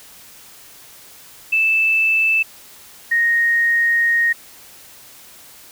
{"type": "tone pair in turn", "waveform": "sine", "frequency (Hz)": [2637, 1864.6], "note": ["E7", "A#6"], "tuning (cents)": [0, 0], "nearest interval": "tritone", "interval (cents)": 600, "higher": "first", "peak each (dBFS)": -13, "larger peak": "neither", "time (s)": [[1.52, 2.43], [3.11, 4.33]], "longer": "second", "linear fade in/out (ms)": 10, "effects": ["white hiss -43 dBFS RMS until 5.71 s"]}